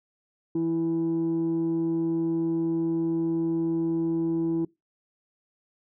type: tone pair together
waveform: sine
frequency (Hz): 164.81 / 329.6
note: E3 / E4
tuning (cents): 0 / 0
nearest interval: octave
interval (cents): 1200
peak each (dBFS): -30 / -22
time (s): 0.55-4.65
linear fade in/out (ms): 5
effects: noise-tail reverb RT60 0.2 s tail -23 dB re dry + tanh soft clip ceiling -20 dBFS